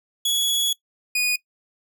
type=tone pair in turn; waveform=sawtooth; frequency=3371 / 2475 Hz; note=G#7 / D#7; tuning=+25 / -10 cents; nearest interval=perfect fourth; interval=535 cents; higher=first; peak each=-16 dBFS; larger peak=neither; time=0.25-0.73 / 1.15-1.36 s; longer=first; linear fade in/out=5 ms; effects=noise-tail reverb RT60 0.1 s tail -21 dB re dry